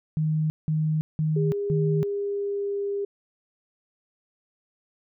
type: tone bursts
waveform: sine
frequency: 155.56 Hz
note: D#3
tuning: in tune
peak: -21 dBFS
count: 4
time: 0.17-2.03 s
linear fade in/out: 0 ms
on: 330 ms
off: 180 ms
type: tone with pitch glide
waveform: sine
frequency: 405.4 to 402.1 Hz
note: G#4 to G4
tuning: -42 to +44 cents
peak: -25 dBFS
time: 1.36-3.05 s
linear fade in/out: 5 ms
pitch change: -14 cents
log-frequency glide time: 1.73-2.77 s
effects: none